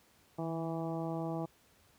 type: harmonic tone with a mistuned harmonic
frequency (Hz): 164.3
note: E3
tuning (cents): -5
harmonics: 1 / 2 / 3 / 4 / 5 / 6 / 7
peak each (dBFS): -38 / -39 / -44 / -42 / -44 / -51 / -51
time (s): 0.38-1.46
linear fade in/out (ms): 10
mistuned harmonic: 1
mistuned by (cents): -30
effects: pink hiss -66 dBFS RMS until 1.98 s + high-pass 60 Hz 12 dB/octave